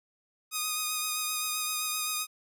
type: tone with vibrato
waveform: 5% pulse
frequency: 1242 Hz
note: D#6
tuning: 3 cents flat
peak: -18 dBFS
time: 0.51-2.27 s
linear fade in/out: 50 ms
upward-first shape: sine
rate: 7.7 Hz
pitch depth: 20 cents each way
effects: none